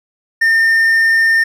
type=tone; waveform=triangle; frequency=1812 Hz; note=A#6; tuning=50 cents flat; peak=-7 dBFS; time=0.41-1.44 s; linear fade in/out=10 ms; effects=none